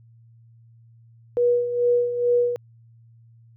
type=tone with tremolo; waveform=sine; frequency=483.8 Hz; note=B4; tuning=36 cents flat; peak=-15 dBFS; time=1.37-2.56 s; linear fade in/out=0 ms; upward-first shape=sine; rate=2.3 Hz; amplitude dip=65%; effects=added 115 Hz sine -49 dBFS peak until 3.56 s